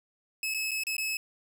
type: tone with dropouts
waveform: sawtooth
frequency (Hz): 2587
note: E7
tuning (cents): -33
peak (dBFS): -26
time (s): 0.43-1.17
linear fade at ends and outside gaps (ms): 2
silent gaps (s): 0.54-0.545 / 0.71-0.715 / 0.836-0.868 / 0.967-0.981
effects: none